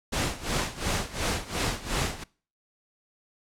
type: noise with tremolo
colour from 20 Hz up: pink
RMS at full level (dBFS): -26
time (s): 0.12-2.24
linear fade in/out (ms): 10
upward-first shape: sine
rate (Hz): 2.8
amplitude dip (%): 85
effects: noise-tail reverb RT60 0.4 s tail -22 dB re dry + low-pass 9000 Hz 12 dB/octave